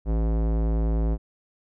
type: tone with low-pass filter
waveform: square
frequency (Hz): 55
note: A1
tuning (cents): 0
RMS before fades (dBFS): -23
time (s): 0.05-1.18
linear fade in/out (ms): 50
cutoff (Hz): 600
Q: 0.87
effects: none